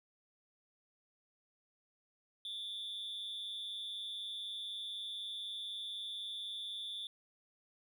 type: tone with amplitude modulation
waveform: triangle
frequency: 3520 Hz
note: A7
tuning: in tune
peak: -35 dBFS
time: 2.45-7.07 s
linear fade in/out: 2 ms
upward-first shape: sine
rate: 204 Hz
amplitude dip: 75%
effects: tanh soft clip ceiling -32 dBFS